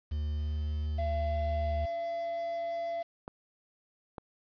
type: tone with pitch glide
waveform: triangle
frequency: 75 to 75.52 Hz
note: D2 to D2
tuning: +37 to +49 cents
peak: -28 dBFS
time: 0.11-1.86 s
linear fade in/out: 10 ms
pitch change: +12 cents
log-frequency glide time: 0.36-0.65 s
type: tone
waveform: triangle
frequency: 677 Hz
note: E5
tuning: 46 cents sharp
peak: -30 dBFS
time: 0.98-3.03 s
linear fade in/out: 10 ms
type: clicks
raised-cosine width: 1 ms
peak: -26 dBFS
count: 2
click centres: 3.279 / 4.182 s
effects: resampled to 11025 Hz + 9-bit